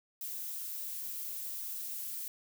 violet noise, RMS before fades -40 dBFS, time 0.21-2.28 s, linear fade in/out 2 ms, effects none

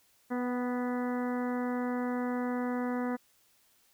harmonic tone with a mistuned harmonic, 246.8 Hz, B3, 1 cent flat, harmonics 1 / 2 / 3 / 4 / 5 / 6 / 7 / 8, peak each -31 / -37 / -41 / -43 / -45 / -47 / -48 / -49 dBFS, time 0.3-3.17 s, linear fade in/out 20 ms, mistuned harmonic 3, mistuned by +15 cents, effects white hiss -67 dBFS RMS until 3.93 s

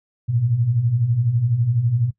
sine beating tone pair, 109.4 / 121.4 Hz, A2 / B2, -9 / -29 cents, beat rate 12 Hz, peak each -24 / -17 dBFS, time 0.28-2.11 s, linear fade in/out 20 ms, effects noise-tail reverb RT60 0.1 s tail -19 dB re dry

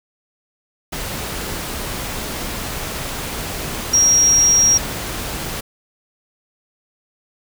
sine tone in noise, 5640 Hz, F8, 16 cents sharp, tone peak -10 dBFS, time 3.93-4.78 s, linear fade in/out 10 ms, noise pink, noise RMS -26 dBFS, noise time 0.92-5.61 s, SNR +13 dB, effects none

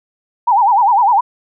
sine tone with vibrato, 880 Hz, A5, in tune, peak -8 dBFS, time 0.47-1.21 s, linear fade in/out 10 ms, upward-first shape sine, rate 9.9 Hz, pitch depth 210 cents each way, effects none

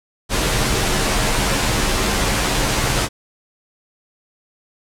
pink noise with comb filter, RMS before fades -18 dBFS, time 0.29-3.09 s, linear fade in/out 50 ms, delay 12 ms, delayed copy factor -0.55, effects low-pass 10000 Hz 12 dB/octave

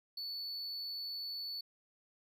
triangle tone, 4456 Hz, C#8, 8 cents sharp, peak -38 dBFS, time 0.17-1.61 s, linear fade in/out 5 ms, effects none

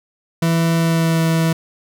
40% pulse tone with pitch glide, 165.6 to 163.23 Hz, E3 to E3, +8 to -17 cents, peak -13 dBFS, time 0.42-1.53 s, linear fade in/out 5 ms, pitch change -25 cents, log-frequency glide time 0.77-1.21 s, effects none

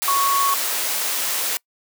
sine tone in noise, 1108.7 Hz, C#6, in tune, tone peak -17 dBFS, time 0.08-0.54 s, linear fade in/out 0 ms, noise white, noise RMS -23 dBFS, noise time 0.02-1.57 s, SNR +3 dB, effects noise-tail reverb RT60 0.1 s tail -25 dB re dry + high-pass 400 Hz 12 dB/octave

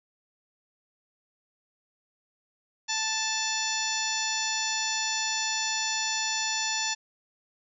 harmonic tone with a mistuned harmonic, 880 Hz, A5, in tune, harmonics 1 / 2 / 3 / 4 / 5 / 6 / 7 / 8, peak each -35 / -35 / -35 / -35 / -35 / -35 / -35 / -35 dBFS, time 2.88-6.95 s, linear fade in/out 20 ms, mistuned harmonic 7, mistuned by -90 cents, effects none

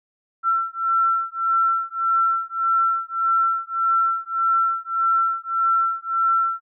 sine beating tone pair, 1346 / 1347.7 Hz, E6 / E6, +36 / +38 cents, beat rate 1.7 Hz, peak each -21 dBFS, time 0.43-6.61 s, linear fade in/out 50 ms, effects none

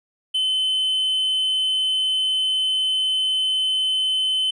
triangle tone, 3052 Hz, G7, 47 cents flat, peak -17 dBFS, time 0.34-4.51 s, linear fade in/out 10 ms, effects resampled to 22050 Hz

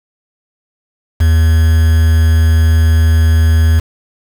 triangle tone with quantisation, 80.5 Hz, E2, 41 cents flat, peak -4 dBFS, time 1.2-3.8 s, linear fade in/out 10 ms, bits 4, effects none

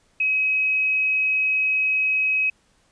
sine tone, 2545 Hz, D#7, 39 cents sharp, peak -18 dBFS, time 0.2-2.5 s, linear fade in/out 5 ms, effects pink hiss -62 dBFS RMS until 2.91 s + resampled to 22050 Hz

